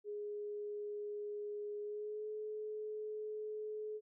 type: tone with pitch glide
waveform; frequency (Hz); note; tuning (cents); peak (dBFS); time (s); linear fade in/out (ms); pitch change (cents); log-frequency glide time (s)
sine; 415.3 to 427.5; G#4 to A4; 0 to -50; -40; 0.04-4.01; 50; +50; 1.81-2.28
effects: none